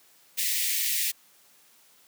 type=high-pass noise; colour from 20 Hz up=white; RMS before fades=-27 dBFS; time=0.37-1.12 s; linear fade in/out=20 ms; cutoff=1800 Hz; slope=96 dB/octave; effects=white hiss -59 dBFS RMS until 2.07 s + high-pass 150 Hz 12 dB/octave